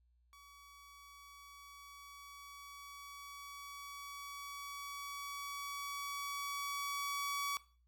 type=tone with level ramp; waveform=sawtooth; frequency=1135 Hz; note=C#6; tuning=41 cents sharp; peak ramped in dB=-54 to -32 dBFS; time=0.33-7.57 s; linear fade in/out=0 ms; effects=noise-tail reverb RT60 0.4 s tail -18 dB re dry + added 60 Hz sine -69 dBFS peak until 7.87 s